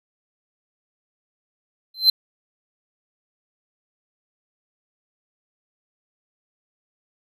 triangle tone with exponential growth, 4096 Hz, C8, 38 cents flat, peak -6 dBFS, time 1.94-2.1 s, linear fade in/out 5 ms, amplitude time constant 34 ms, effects none

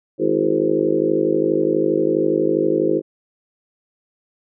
harmonic tone with a mistuned harmonic, 52.3 Hz, G#1, 13 cents sharp, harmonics 3 / 4 / 5 / 6 / 7 / 8 / 9 / 10, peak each -31 / -31 / -30 / -20 / -21 / -21 / -26 / -24 dBFS, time 0.18-3.02 s, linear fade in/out 50 ms, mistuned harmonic 6, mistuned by +52 cents, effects none

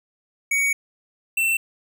square tone pair in turn, 2244 / 2687 Hz, C#7 / E7, +21 / +33 cents, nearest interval minor third, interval 312 cents, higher second, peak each -19 dBFS, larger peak neither, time 0.51-0.73 / 1.37-1.57 s, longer first, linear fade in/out 5 ms, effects none

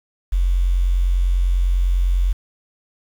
sine tone with quantisation, 45.01 Hz, F#1, 47 cents flat, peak -14 dBFS, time 0.32-2.33 s, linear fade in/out 10 ms, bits 7, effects none

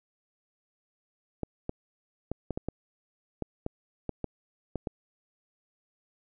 clicks, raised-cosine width 2 ms, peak -18 dBFS, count 12, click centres 1.433 / 1.694 / 2.316 / 2.507 / 2.575 / 2.686 / 3.423 / 3.664 / 4.093 / 4.243 / 4.757 / 4.872 s, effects none

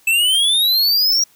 square exponential sweep, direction up, 2616 to 5720 Hz, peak -13 dBFS, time 0.07-1.24 s, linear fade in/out 5 ms, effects white hiss -53 dBFS RMS until 1.35 s

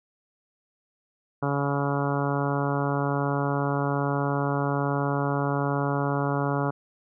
harmonic tone, 141.2 Hz, C#3, 32 cents sharp, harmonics 1 / 2 / 3 / 4 / 5 / 6 / 7 / 8 / 9 / 10, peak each -27 / -30 / -32 / -33 / -34 / -35 / -35 / -36 / -37 / -37 dBFS, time 1.42-6.71 s, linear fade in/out 10 ms, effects none

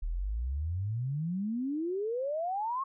sine exponential sweep, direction up, 37.12 to 1108.7 Hz, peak -30 dBFS, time 0.02-2.84 s, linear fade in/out 10 ms, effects none

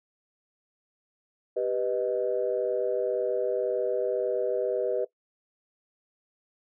sine chord, G augmented, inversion none, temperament equal, 392 / 493.9 / 622.3 Hz, G4 / B4 / D#5, 0 / 0 / 0 cents, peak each -30 / -27 / -30 dBFS, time 1.56-5.05 s, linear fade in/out 10 ms, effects noise-tail reverb RT60 0.1 s tail -18 dB re dry + tanh soft clip ceiling -15 dBFS

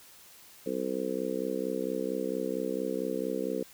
harmonic tone, 64.4 Hz, C2, 27 cents flat, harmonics 3 / 4 / 5 / 6 / 7 / 8, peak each -39 / -37 / -37 / -39 / -34 / -36 dBFS, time 0.66-3.63 s, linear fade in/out 5 ms, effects white hiss -54 dBFS RMS until 3.73 s

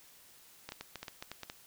clicks, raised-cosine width 0.2 ms, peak -24 dBFS, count 10, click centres 0.69 / 0.721 / 0.81 / 0.957 / 1.03 / 1.082 / 1.225 / 1.316 / 1.433 / 1.499 s, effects white hiss -59 dBFS RMS until 1.66 s

